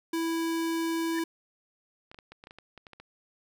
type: tone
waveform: square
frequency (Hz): 329.6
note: E4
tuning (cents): 0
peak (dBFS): -28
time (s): 0.13-1.24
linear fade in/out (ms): 5
type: tone with exponential growth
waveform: sine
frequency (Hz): 1774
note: A6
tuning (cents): +14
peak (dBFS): -31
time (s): 1.1-1.19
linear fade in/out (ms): 1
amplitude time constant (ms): 19
type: clicks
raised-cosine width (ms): 0.3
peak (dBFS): -31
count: 12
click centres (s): 2.115 / 2.145 / 2.188 / 2.32 / 2.439 / 2.471 / 2.509 / 2.586 / 2.777 / 2.868 / 2.933 / 3
effects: none